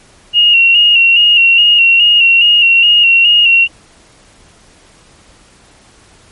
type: tone with vibrato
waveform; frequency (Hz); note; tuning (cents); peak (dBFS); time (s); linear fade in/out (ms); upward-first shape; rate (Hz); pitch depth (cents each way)
sine; 2798; F7; +3; -4; 0.33-3.68; 50; square; 2.4; 38
effects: pink hiss -44 dBFS RMS until 6.31 s + MP3 48 kbps